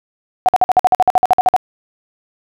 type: tone bursts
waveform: sine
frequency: 740 Hz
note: F#5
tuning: in tune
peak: -6 dBFS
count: 15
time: 0.46-1.564 s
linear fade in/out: 0 ms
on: 26 ms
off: 51 ms
effects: none